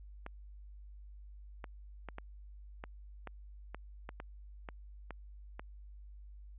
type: clicks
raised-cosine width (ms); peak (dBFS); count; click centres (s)
0.5; -28; 12; 0.264 / 1.642 / 2.087 / 2.184 / 2.839 / 3.273 / 3.746 / 4.091 / 4.201 / 4.688 / 5.107 / 5.595
effects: added 50 Hz sine -49 dBFS peak until 6.58 s + resampled to 8000 Hz